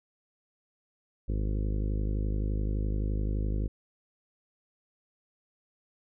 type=harmonic tone; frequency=51.7 Hz; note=G#1; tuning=7 cents flat; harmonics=1 / 2 / 3 / 4 / 5 / 6 / 7 / 8 / 9 / 10; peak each=-28 / -34 / -42 / -40 / -44 / -43 / -46 / -48 / -50 / -51 dBFS; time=1.28-3.68 s; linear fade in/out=10 ms; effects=none